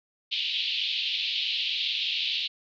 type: band-pass noise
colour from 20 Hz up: pink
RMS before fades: -29 dBFS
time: 0.31-2.48 s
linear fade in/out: 20 ms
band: 2700 to 4100 Hz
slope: 48 dB/octave
effects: none